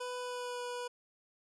25% pulse tone with pitch glide, 496.9 to 489.5 Hz, B4 to B4, +11 to -15 cents, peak -34 dBFS, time 0-0.88 s, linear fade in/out 10 ms, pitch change -26 cents, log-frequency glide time 0.18-0.62 s, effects resampled to 24000 Hz

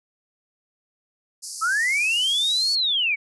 pink band-pass noise, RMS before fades -35 dBFS, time 1.42-2.76 s, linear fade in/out 20 ms, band 4600 to 11000 Hz, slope 96 dB/octave
sine linear two-way sweep, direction up then down, 1258 to 4465 to 2192 Hz, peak -19 dBFS, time 1.61-3.16 s, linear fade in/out 20 ms, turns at 2.73 s
effects none

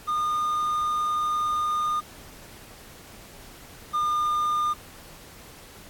triangle tone pair in turn, 1219 / 1209.9 Hz, D#6 / D#6, -36 / -49 cents, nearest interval unison, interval 13 cents, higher first, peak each -21 / -20 dBFS, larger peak second, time 0.07-2.01 / 3.93-4.74 s, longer first, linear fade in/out 20 ms, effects pink hiss -47 dBFS RMS until 5.89 s + AAC 64 kbps

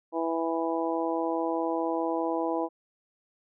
harmonic tone, 164.81 Hz, E3, in tune, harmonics 2 / 3 / 4 / 5 / 6, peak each -30 / -32 / -33 / -34 / -35 dBFS, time 0.12-2.69 s, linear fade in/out 50 ms, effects none

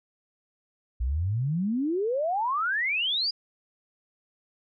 sine exponential sweep, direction up, 56.5 to 4977 Hz, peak -24 dBFS, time 1-3.31 s, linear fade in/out 10 ms, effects none

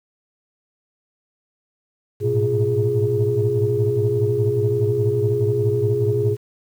sine tone cluster, 105.6 / 110.5 / 122.3 / 348.8 / 414.2 Hz, G#2 / A2 / B2 / F4 / G#4, +29 / +8 / -16 / -2 / -5 cents, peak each -25 / -23 / -22 / -28 / -19 dBFS, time 2.2-6.37 s, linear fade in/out 50 ms, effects tanh soft clip ceiling -7 dBFS + 8-bit

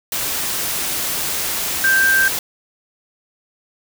sine tone in noise, 1574 Hz, G6, 7 cents sharp, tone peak -12 dBFS, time 1.84-2.28 s, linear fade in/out 2 ms, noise white, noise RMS -22 dBFS, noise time 0.12-2.39 s, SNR +7 dB, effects none

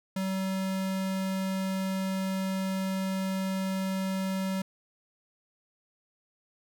square tone, 190.6 Hz, G3, 48 cents flat, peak -29 dBFS, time 0.16-4.62 s, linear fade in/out 5 ms, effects none

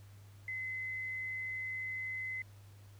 sine tone, 2043 Hz, C7, 42 cents flat, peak -37 dBFS, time 0.48-2.42 s, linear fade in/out 2 ms, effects added 100 Hz sine -53 dBFS peak until 2.99 s + pink hiss -65 dBFS RMS until 2.99 s

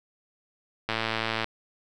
click train, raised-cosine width 0.3 ms, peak -11 dBFS, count 63, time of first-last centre 0.89-1.444 s, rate 112 Hz, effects none

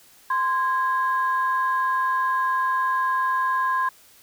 sine tone pair together, 1039.6 / 1642 Hz, C6 / G#6, -11 / -20 cents, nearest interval minor sixth, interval 791 cents, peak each -20 / -26 dBFS, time 0.3-3.89 s, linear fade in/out 5 ms, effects tanh soft clip ceiling -12 dBFS + white hiss -53 dBFS RMS until 4.22 s

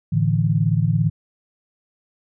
sine chord, A suspended fourth, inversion none, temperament equal, 110 / 146.83 / 164.81 Hz, A2 / D3 / E3, 0 / 0 / 0 cents, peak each -20 / -20 / -20 dBFS, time 0.12-1.1 s, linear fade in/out 10 ms, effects none

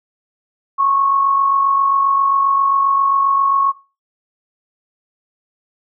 sine tone with amplitude modulation, 1100 Hz, C#6, 14 cents flat, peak -10 dBFS, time 0.78-3.72 s, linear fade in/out 20 ms, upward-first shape sine, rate 47.5 Hz, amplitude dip 50%, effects noise-tail reverb RT60 0.3 s tail -18 dB re dry

